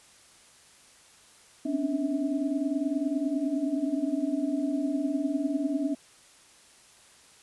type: tone cluster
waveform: sine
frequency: 254.2 / 264.7 / 274.7 / 294.4 / 647 Hz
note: C4 / C4 / C#4 / D4 / E5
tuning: -50 / +20 / -16 / +4 / -32 cents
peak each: -38 / -35 / -30 / -29 / -37 dBFS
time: 1.65-5.95 s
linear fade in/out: 10 ms
effects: white hiss -56 dBFS RMS until 7.42 s + resampled to 24000 Hz